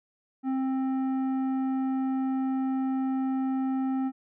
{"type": "tone with tanh clipping", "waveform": "triangle", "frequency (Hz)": 264, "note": "C4", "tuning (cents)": 16, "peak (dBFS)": -27, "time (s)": [0.43, 4.12], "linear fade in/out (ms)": 50, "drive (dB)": 14, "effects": []}